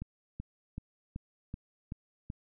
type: click train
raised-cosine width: 5 ms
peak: -26 dBFS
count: 7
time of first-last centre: 0.02-2.301 s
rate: 2.63 Hz
effects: none